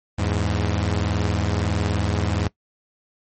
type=tone pair together; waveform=sawtooth; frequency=82.41 / 103.83 Hz; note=E2 / G#2; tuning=0 / 0 cents; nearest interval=major third; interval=400 cents; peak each=-19 dBFS; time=0.18-2.48 s; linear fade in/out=10 ms; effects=noise-tail reverb RT60 0.1 s tail -21 dB re dry + MP3 32 kbps